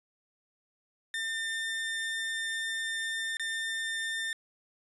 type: tone with dropouts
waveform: 30% pulse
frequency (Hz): 1802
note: A6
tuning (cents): +41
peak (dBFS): -29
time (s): 1.14-4.33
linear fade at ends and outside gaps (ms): 1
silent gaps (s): 3.37-3.396
effects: resampled to 24000 Hz